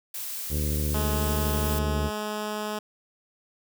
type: noise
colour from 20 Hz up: blue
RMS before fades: -34 dBFS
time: 0.14-1.79 s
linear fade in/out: 5 ms
type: harmonic tone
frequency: 74.6 Hz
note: D2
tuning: 28 cents sharp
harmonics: 1 / 2 / 3 / 4 / 5 / 6 / 7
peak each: -26 / -32 / -36 / -38 / -40 / -42 / -43 dBFS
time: 0.49-2.11 s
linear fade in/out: 50 ms
type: tone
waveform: 10% pulse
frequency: 211.7 Hz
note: G#3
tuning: 33 cents sharp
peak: -21 dBFS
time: 0.94-2.79 s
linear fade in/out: 5 ms
effects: none